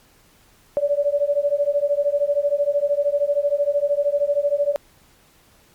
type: beating tone pair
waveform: sine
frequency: 569 / 582 Hz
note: C#5 / D5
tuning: +45 / -16 cents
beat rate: 13 Hz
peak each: -20 dBFS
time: 0.77-4.76 s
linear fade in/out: 0 ms
effects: pink hiss -55 dBFS RMS until 5.74 s + MP3 96 kbps